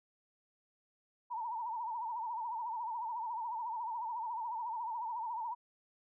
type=tone with vibrato; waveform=sine; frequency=925 Hz; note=A#5; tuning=14 cents flat; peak=-36 dBFS; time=1.3-5.55 s; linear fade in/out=20 ms; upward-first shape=triangle; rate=14 Hz; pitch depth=130 cents each way; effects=none